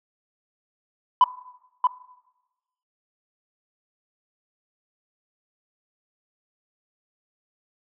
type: tone with echo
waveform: sine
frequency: 1000 Hz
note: B5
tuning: 21 cents sharp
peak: -9 dBFS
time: 1.21-1.24 s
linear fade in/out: 2 ms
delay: 630 ms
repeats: 1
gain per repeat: -6 dB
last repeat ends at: 1.87 s
effects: noise-tail reverb RT60 1.0 s tail -18 dB re dry + tanh soft clip ceiling -9 dBFS